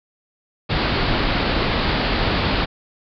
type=low-pass noise; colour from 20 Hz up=pink; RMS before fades=-20 dBFS; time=0.69-2.66 s; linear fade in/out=20 ms; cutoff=4800 Hz; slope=96 dB/octave; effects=none